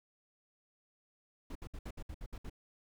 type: noise bursts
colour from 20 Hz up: brown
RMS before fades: -43 dBFS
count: 9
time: 1.5-2.498 s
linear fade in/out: 5 ms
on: 54 ms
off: 64 ms
effects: none